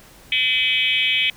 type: tone with frequency modulation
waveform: sine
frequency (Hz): 2794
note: F7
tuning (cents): 0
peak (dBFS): -16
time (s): 0.32-1.3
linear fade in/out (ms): 2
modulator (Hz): 251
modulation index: 2.5
effects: pink hiss -47 dBFS RMS until 1.36 s